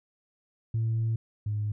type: tone pair in turn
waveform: sine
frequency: 112.9 / 105.14 Hz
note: A2 / G#2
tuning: +45 / +22 cents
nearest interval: minor second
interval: 123 cents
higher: first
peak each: -23 / -26 dBFS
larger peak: first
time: 0.74-1.16 / 1.46-1.72 s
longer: first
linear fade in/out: 5 ms
effects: tanh soft clip ceiling -22 dBFS